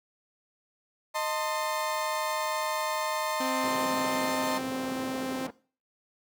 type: chord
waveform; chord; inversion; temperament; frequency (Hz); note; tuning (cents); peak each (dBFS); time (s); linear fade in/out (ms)
35% pulse; A diminished; second; equal with one note detuned; 622.3 / 898 / 1046.5; Eb5 / A5 / C6; 0 / +35 / 0; -31; 1.14-4.59; 20
type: tone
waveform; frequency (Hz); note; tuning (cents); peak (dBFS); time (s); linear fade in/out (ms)
sawtooth; 261.4; C4; -1; -27; 3.4-5.47; 5
type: band-pass noise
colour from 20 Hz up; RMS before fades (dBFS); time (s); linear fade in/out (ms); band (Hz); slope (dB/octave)
white; -40; 3.63-5.51; 10; 160 to 560; 12
effects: noise-tail reverb RT60 0.4 s tail -20 dB re dry